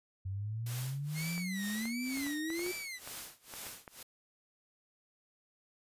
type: exponential sweep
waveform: sine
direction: up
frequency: 93.2 to 367 Hz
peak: -35 dBFS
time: 0.25-2.72 s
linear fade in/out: 10 ms
type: noise with tremolo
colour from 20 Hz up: white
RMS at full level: -43 dBFS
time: 0.66-4.03 s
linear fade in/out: 5 ms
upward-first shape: sine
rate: 2.1 Hz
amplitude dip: 95%
type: tone with vibrato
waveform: sawtooth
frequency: 2074 Hz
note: C7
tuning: 16 cents flat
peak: -37 dBFS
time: 1.14-3 s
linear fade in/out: 50 ms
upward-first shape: sine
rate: 1.4 Hz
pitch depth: 200 cents each way
type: clicks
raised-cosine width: 0.5 ms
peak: -31 dBFS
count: 11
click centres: 1.379 / 1.855 / 2.172 / 2.267 / 2.503 / 2.593 / 2.664 / 3.075 / 3.538 / 3.667 / 3.878 s
effects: resampled to 32000 Hz